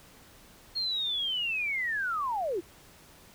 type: linear sweep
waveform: sine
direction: down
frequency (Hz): 4295 to 311.1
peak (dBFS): -28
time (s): 0.75-2.61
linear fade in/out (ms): 20
effects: pink hiss -55 dBFS RMS until 3.34 s